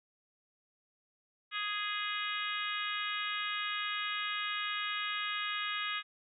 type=harmonic tone; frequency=415.3 Hz; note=G#4; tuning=in tune; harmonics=3 / 4 / 5 / 6 / 7 / 8 / 9; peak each=-39 / -40 / -41 / -42 / -42 / -43 / -44 dBFS; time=1.51-6.03 s; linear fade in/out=50 ms; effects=none